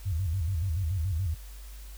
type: tone with vibrato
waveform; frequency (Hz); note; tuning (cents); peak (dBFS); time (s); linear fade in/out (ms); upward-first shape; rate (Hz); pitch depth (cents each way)
sine; 87.31; F2; 0; -26; 0.05-1.35; 20; square; 7; 180
effects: added 50 Hz sine -41 dBFS peak until 1.97 s + white hiss -53 dBFS RMS until 1.97 s